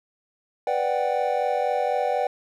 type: chord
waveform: triangle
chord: G major seventh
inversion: first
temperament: equal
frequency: 493.9 / 587.3 / 740 / 784 Hz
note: B4 / D5 / F#5 / G5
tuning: 0 / 0 / 0 / 0 cents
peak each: -25 dBFS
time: 0.67-2.27 s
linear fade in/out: 2 ms
effects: none